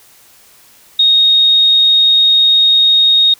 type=tone; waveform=sine; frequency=3729 Hz; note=A#7; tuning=in tune; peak=-6 dBFS; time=0.99-3.34 s; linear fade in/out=5 ms; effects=white hiss -45 dBFS RMS until 3.39 s